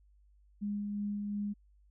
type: tone with tremolo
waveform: sine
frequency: 205.2 Hz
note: G#3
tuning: 21 cents flat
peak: -32 dBFS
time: 0.61-1.54 s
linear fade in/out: 20 ms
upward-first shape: sine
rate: 2.8 Hz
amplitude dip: 25%
effects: added 50 Hz sine -61 dBFS peak until 1.9 s